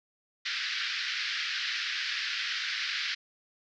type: band-pass noise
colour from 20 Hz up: pink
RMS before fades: -33 dBFS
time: 0.45-3.15 s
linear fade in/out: 10 ms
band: 1500 to 5200 Hz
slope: 48 dB/octave
effects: none